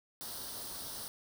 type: noise with comb filter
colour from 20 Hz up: white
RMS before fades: -43 dBFS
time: 0.21-1.08 s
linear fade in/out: 0 ms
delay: 0.21 ms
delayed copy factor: +0.7
effects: none